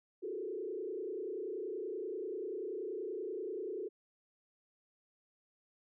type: tone with frequency modulation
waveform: sine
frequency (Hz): 399.9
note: G4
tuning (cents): +35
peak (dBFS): -37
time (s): 0.22-3.89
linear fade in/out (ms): 20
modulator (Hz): 30.4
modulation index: 1.8
effects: none